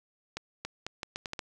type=accelerating click train; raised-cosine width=0.2 ms; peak=-18 dBFS; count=8; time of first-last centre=0.37-1.392 s; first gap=280 ms; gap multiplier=0.77; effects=none